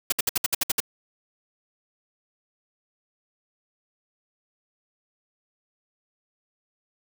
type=noise bursts; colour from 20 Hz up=white; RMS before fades=-22 dBFS; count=9; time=0.1-0.803 s; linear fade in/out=5 ms; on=23 ms; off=62 ms; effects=none